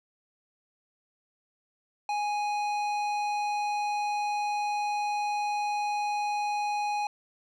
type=tone with tanh clipping; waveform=sine; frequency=830 Hz; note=G#5; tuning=1 cent flat; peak=-29 dBFS; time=2.09-7.07 s; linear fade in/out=2 ms; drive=14 dB; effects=none